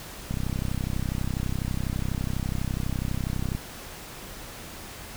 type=click train; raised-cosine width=5 ms; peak=-16 dBFS; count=105; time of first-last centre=0.31-3.55 s; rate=32.1 Hz; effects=pink hiss -41 dBFS RMS until 5.16 s